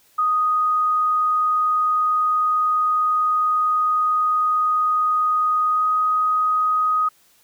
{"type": "tone with pitch glide", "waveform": "sine", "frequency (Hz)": [1244.5, 1252.4], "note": ["D#6", "D#6"], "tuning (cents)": [0, 11], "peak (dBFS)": -16, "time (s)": [0.18, 7.09], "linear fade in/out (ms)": 10, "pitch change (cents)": 11, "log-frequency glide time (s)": [5.7, 5.85], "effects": ["white hiss -57 dBFS RMS until 7.43 s"]}